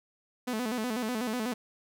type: tone with vibrato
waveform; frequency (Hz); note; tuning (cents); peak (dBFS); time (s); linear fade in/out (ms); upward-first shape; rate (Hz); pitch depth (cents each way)
sawtooth; 233.1; A#3; 0; -26; 0.47-1.54; 10; square; 8.1; 120
effects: none